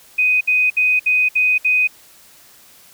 sine tone bursts, 2500 Hz, D#7, 8 cents sharp, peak -12 dBFS, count 6, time 0.18-1.875 s, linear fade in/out 10 ms, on 230 ms, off 63 ms, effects white hiss -47 dBFS RMS until 2.93 s

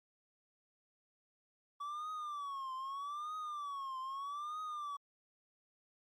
triangle tone with vibrato, 1142 Hz, D6, 49 cents flat, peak -38 dBFS, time 1.8-4.97 s, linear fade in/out 10 ms, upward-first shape triangle, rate 0.8 Hz, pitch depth 170 cents each way, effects Opus 48 kbps

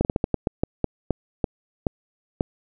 slowing click train, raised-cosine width 2 ms, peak -7 dBFS, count 13, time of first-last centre 0.01-2.409 s, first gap 39 ms, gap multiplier 1.27, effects none

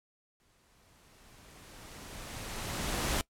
pink noise with exponential growth, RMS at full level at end -30 dBFS, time 0.4-3.21 s, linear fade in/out 0 ms, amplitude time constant 610 ms, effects noise-tail reverb RT60 0.1 s tail -21 dB re dry + low-pass 12000 Hz 12 dB/octave

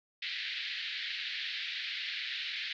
white band-pass noise, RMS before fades -38 dBFS, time 0.22-2.73 s, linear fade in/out 5 ms, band 1700 to 4200 Hz, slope 48 dB/octave, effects none

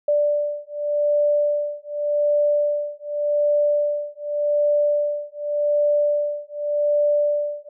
sine beating tone pair, 587.3 / 588.16 Hz, D5 / D5, 0 / +2 cents, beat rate 0.86 Hz, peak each -21 dBFS, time 0.08-7.69 s, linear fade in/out 5 ms, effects none

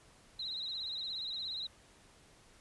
sine tone with vibrato, 3951 Hz, B7, in tune, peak -37 dBFS, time 0.39-1.67 s, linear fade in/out 5 ms, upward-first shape triangle, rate 17 Hz, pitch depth 97 cents each way, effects pink hiss -62 dBFS RMS until 2.6 s + resampled to 24000 Hz

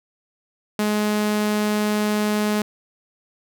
sawtooth tone, 210.5 Hz, G#3, 24 cents sharp, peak -15 dBFS, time 0.79-2.62 s, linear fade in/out 2 ms, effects none

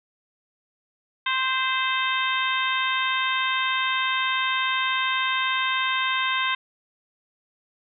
harmonic tone with a mistuned harmonic, 523.3 Hz, C5, in tune, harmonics 2 / 3 / 4 / 5 / 6 / 7, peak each -26 / -28 / -29 / -30 / -31 / -31 dBFS, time 1.26-6.55 s, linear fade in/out 5 ms, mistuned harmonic 4, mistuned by -25 cents, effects none

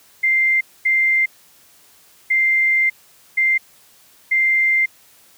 sine tone bursts at uneven times, 2093 Hz, C7, in tune, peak -13 dBFS, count 5, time 0.23-0.61 / 0.85-1.26 / 2.3-2.9 / 3.37-3.58 / 4.31-4.86 s, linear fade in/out 10 ms, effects white hiss -51 dBFS RMS until 5.37 s + high-pass 60 Hz 12 dB/octave

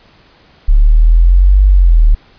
sine exponential two-way sweep, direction up then down, 35.08 to 49.76 to 36.44 Hz, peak -3 dBFS, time 0.68-2.15 s, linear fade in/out 10 ms, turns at 1.65 s, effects pink hiss -46 dBFS RMS until 2.38 s + resampled to 11025 Hz

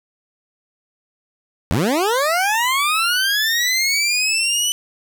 20% pulse linear sweep, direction up, 67 to 3000 Hz, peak -11 dBFS, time 1.71-4.72 s, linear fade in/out 0 ms, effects none

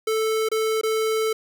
square tone with dropouts, 440 Hz, A4, in tune, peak -21 dBFS, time 0.07-1.33 s, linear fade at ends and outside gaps 5 ms, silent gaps 0.488-0.515 / 0.813-0.833 s, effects none

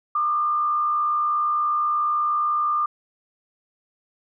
sine tone with frequency modulation, 1201 Hz, D6, 38 cents sharp, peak -19 dBFS, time 0.15-2.86 s, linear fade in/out 5 ms, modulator 68.3 Hz, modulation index 0.39, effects none

